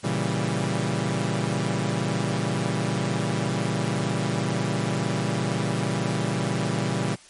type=chord; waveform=sawtooth; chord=A# diminished seventh; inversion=none; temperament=equal; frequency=116.54 / 138.59 / 164.81 / 196 Hz; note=A#2 / C#3 / E3 / G3; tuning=0 / 0 / 0 / 0 cents; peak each=-25 dBFS; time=0.03-7.16 s; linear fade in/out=20 ms; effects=white hiss -50 dBFS RMS until 7.29 s + MP3 48 kbps